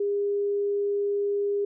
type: tone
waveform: sine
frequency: 405.4 Hz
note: G#4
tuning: 42 cents flat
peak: -23 dBFS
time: 0-1.65 s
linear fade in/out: 5 ms
effects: none